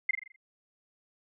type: tone with echo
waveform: sine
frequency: 2093 Hz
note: C7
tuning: in tune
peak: -21 dBFS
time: 0.09-0.11 s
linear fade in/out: 5 ms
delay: 42 ms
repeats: 6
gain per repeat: -6 dB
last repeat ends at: 0.362 s
effects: none